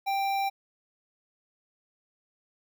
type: tone with notch filter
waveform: square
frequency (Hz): 786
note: G5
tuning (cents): +4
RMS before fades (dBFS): -28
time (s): 0.06-0.5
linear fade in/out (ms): 20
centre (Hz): 8300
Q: 0.79
effects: none